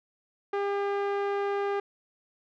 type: tone with low-pass filter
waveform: sawtooth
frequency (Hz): 401.7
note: G4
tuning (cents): +42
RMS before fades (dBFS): -29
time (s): 0.53-1.8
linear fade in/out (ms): 5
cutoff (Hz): 1700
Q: 0.77
effects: none